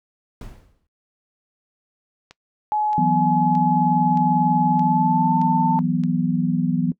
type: noise with exponential decay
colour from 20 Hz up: brown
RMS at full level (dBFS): -32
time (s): 0.41-0.87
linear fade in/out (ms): 2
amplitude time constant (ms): 98
type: click train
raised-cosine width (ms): 0.2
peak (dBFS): -24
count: 7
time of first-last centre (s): 2.31-6.037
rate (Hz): 1.61
type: tone with pitch glide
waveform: sine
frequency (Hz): 848 to 890.7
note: G#5 to A5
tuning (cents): +36 to +21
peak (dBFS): -18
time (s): 2.72-5.79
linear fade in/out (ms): 0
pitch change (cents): +85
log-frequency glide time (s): 4.71-5.36
type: chord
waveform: sine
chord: E suspended second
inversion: none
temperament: equal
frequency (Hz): 164.81 / 185 / 246.9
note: E3 / F#3 / B3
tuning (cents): 0 / 0 / 0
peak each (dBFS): -22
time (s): 2.98-6.92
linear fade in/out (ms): 2
effects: noise-tail reverb RT60 0.1 s tail -21 dB re dry